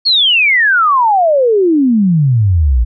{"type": "exponential sweep", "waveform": "sine", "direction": "down", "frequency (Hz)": [4435, 54.9], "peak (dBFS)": -7, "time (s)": [0.05, 2.85], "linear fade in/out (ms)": 20, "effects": []}